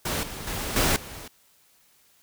pink noise with level steps, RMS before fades -28 / -37 / -31 / -22 / -40 dBFS, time 0.05-1.28 s, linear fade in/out 5 ms, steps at 0.23 / 0.47 / 0.76 / 0.96 s, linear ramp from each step 2 ms, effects white hiss -61 dBFS RMS until 2.22 s

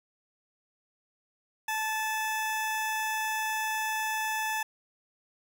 20% pulse tone, 872 Hz, A5, 16 cents flat, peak -24 dBFS, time 1.68-4.63 s, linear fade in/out 5 ms, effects none

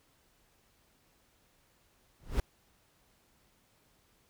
brown noise with exponential growth, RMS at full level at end -24 dBFS, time 2.2-2.4 s, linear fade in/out 1 ms, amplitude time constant 43 ms, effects pink hiss -69 dBFS RMS until 4.29 s

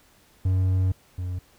triangle tone pair in turn, 93.3 / 90.49 Hz, F#2 / F#2, +15 / -38 cents, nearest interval minor second, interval 53 cents, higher first, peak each -17 / -25 dBFS, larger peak first, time 0.45-0.92 / 1.18-1.39 s, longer first, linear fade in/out 5 ms, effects pink hiss -58 dBFS RMS until 1.58 s

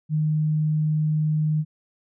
sine tone, 153.9 Hz, D#3, 19 cents flat, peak -19 dBFS, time 0.09-1.65 s, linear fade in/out 50 ms, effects none

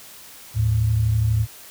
sine tone pair together, 77.78 / 110 Hz, D#2 / A2, 0 / 0 cents, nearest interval tritone, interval 600 cents, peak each -24 / -17 dBFS, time 0.54-1.47 s, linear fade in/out 50 ms, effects white hiss -43 dBFS RMS until 1.7 s

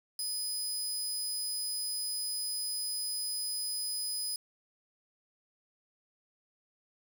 20% pulse tone, 5000 Hz, D#8, 8 cents sharp, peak -27 dBFS, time 0.19-4.36 s, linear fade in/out 2 ms, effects 9-bit

